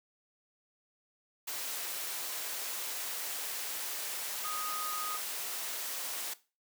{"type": "tone in noise", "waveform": "sine", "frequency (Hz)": 1244.5, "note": "D#6", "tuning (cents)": 0, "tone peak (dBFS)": -37, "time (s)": [4.44, 5.17], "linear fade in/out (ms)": 10, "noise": "white", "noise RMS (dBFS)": -38, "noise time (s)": [1.47, 6.34], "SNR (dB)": -2, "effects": ["noise-tail reverb RT60 0.3 s tail -17 dB re dry", "high-pass 400 Hz 12 dB/octave"]}